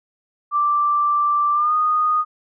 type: tone with pitch glide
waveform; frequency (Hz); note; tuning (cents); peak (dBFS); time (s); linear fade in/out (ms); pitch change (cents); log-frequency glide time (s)
sine; 1174.7 to 1235.2; D6 to D#6; 0 to -13; -15; 0.51-2.25; 50; +87; 1.53-1.74
effects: none